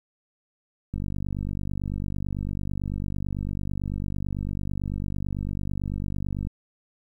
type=click train; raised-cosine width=5 ms; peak=-18 dBFS; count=272; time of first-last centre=0.94-6.471 s; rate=49 Hz; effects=10-bit